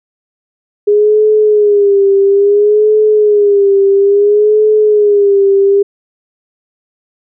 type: tone with vibrato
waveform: sine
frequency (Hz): 410.9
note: G#4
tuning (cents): -18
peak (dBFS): -5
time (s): 0.87-5.83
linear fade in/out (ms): 10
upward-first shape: sine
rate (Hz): 0.59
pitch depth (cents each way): 73
effects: none